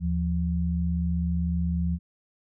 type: tone pair together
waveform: sine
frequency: 77.1 / 173.08 Hz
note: D#2 / F3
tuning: -15 / -15 cents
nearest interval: octave + major second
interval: 1400 cents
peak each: -26 / -26 dBFS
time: 0-1.99 s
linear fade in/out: 50 ms
effects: none